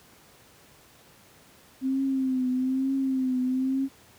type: tone with vibrato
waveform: sine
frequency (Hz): 261.6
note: C4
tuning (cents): 0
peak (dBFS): -23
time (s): 1.81-3.89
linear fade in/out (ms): 50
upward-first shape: triangle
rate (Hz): 1.1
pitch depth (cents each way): 63
effects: pink hiss -55 dBFS RMS until 4.18 s + high-pass 80 Hz 12 dB/octave